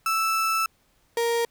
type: tone pair in turn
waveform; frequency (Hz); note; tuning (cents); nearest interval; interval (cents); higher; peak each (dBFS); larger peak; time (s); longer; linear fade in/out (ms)
35% pulse; 1318.5 / 467.2; E6 / A#4; 0 / +4; octave + tritone; 1796; first; -20; neither; 0.06-0.66 / 1.17-1.45; first; 2
effects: pink hiss -65 dBFS RMS until 1.5 s